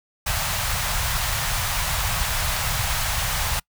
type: band-stop noise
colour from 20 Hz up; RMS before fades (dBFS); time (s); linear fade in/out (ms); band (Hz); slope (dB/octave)
pink; -24; 0.26-3.6; 10; 140 to 690; 24
effects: noise-tail reverb RT60 0.1 s tail -26 dB re dry